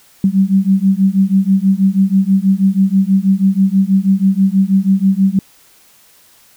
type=beating tone pair; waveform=sine; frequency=190 / 196.2 Hz; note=F#3 / G3; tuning=+46 / +2 cents; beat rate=6.2 Hz; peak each=-12 dBFS; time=0.24-5.39 s; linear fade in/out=2 ms; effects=white hiss -48 dBFS RMS until 6.56 s